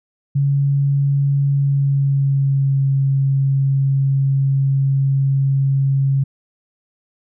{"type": "tone with pitch glide", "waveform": "sine", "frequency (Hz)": [140, 136.57], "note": ["C#3", "C#3"], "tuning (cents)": [18, -25], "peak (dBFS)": -13, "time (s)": [0.35, 6.24], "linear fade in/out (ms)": 10, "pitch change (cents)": -43, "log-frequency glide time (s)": [1.51, 2.86], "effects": []}